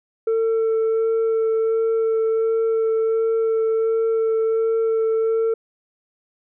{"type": "tone with vibrato", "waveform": "sine", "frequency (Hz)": 447.9, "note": "A4", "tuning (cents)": 31, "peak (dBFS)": -14, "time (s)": [0.27, 5.54], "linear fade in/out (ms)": 5, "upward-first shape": "sine", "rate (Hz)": 1.4, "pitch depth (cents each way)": 10, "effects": ["tanh soft clip ceiling -16 dBFS"]}